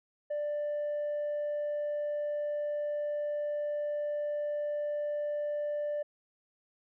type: tone with tanh clipping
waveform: triangle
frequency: 590 Hz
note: D5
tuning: 8 cents sharp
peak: -31 dBFS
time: 0.3-6.03 s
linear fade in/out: 10 ms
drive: 6 dB
effects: none